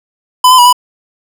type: tone with pitch steps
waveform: square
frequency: 1005 / 1021 / 972 / 990 Hz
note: B5 / C6 / B5 / B5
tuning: +30 / -43 / -28 / +4 cents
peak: -3 dBFS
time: 0.44-0.728 s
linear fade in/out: 5 ms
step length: 72 ms
effects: none